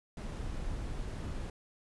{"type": "noise", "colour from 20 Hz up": "brown", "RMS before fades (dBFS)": -38, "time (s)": [0.17, 1.5], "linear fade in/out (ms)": 2, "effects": ["resampled to 24000 Hz"]}